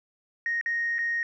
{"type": "tone with dropouts", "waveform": "sine", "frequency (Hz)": 1864.7, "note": "A#6", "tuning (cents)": 0, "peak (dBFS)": -24, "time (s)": [0.46, 1.23], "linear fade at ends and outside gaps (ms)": 1, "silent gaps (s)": [[0.612, 0.66], [0.984, 0.989]], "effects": ["tanh soft clip ceiling -20 dBFS"]}